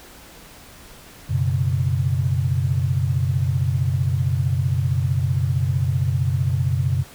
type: chord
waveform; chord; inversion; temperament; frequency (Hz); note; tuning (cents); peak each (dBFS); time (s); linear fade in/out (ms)
sine; F# suspended fourth; none; just; 92.5 / 123.33 / 138.75; F#2 / B2 / C#3; 0 / -2 / +2; -22; 1.29-7.04; 20
effects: pink hiss -44 dBFS RMS until 7.14 s